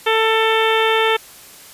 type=harmonic tone; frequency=444.6 Hz; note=A4; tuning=18 cents sharp; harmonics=1 / 2 / 3 / 4 / 5 / 6 / 7 / 8; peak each=-17 / -20 / -22 / -23 / -24 / -25 / -25 / -26 dBFS; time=0.06-1.17 s; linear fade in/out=10 ms; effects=white hiss -41 dBFS RMS until 1.73 s + resampled to 32000 Hz